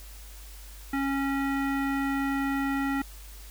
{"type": "tone with low-pass filter", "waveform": "square", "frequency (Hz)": 274.9, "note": "C#4", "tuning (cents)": -14, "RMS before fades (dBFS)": -28, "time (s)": [0.93, 3.02], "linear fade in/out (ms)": 5, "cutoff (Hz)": 1900, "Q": 2.5, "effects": ["added 50 Hz sine -43 dBFS peak until 3.5 s", "white hiss -50 dBFS RMS until 3.5 s"]}